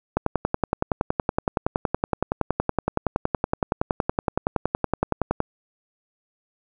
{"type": "click train", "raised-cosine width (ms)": 1, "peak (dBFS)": -6, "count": 57, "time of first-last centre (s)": [0.17, 5.404], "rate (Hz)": 10.7, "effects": []}